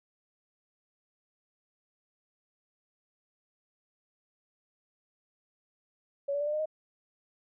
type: tone with pitch steps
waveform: sine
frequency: 562 / 573.8 / 585.9 / 598.2 / 610.7 / 623.6 Hz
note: C#5 / D5 / D5 / D5 / D#5 / D#5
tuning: +24 / -40 / -4 / +32 / -32 / +4 cents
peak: -28 dBFS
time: 6.28-6.658 s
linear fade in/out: 10 ms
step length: 63 ms
effects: none